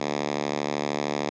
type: tone with high-pass filter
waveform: 5% pulse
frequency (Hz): 73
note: D2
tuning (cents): -10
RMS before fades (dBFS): -28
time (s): 0-1.3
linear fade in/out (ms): 10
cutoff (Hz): 210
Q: 0.9
effects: resampled to 16000 Hz + 9-bit